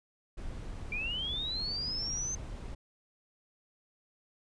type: noise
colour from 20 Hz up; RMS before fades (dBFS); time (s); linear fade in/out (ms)
brown; -41; 0.37-2.75; 10
type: linear sweep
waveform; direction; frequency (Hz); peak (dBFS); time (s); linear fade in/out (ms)
sine; up; 2336 to 6272; -33; 0.92-2.35; 2
effects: resampled to 22050 Hz